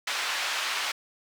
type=band-pass noise; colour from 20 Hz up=white; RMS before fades=-30 dBFS; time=0.07-0.92 s; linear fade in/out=5 ms; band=930 to 3500 Hz; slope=12 dB/octave; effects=none